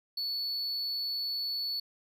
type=tone; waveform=triangle; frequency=4435 Hz; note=C#8; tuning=in tune; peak=-30 dBFS; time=0.17-1.8 s; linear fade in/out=5 ms; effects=none